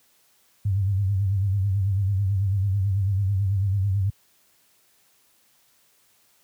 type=tone with vibrato; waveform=sine; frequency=98 Hz; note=G2; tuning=in tune; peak=-19 dBFS; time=0.65-4.1 s; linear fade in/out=5 ms; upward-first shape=sine; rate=9.1 Hz; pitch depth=85 cents each way; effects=white hiss -62 dBFS RMS until 6.43 s + high-pass 60 Hz 12 dB/octave